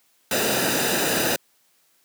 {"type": "noise with comb filter", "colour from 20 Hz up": "pink", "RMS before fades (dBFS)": -22, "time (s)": [0.31, 1.36], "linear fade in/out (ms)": 2, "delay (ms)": 0.91, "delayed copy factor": -0.65, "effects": ["white hiss -63 dBFS RMS until 2.04 s", "high-pass 150 Hz 12 dB/octave"]}